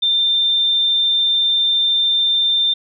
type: tone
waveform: sine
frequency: 3587 Hz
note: A7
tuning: 33 cents sharp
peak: -13 dBFS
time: 0.02-2.74 s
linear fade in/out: 10 ms
effects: none